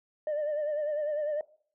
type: tone with vibrato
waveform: sine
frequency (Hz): 599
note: D5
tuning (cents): +34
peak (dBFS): -26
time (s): 0.27-1.41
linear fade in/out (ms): 2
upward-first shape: sine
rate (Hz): 10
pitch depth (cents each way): 55
effects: noise-tail reverb RT60 0.5 s tail -20 dB re dry + tanh soft clip ceiling -26 dBFS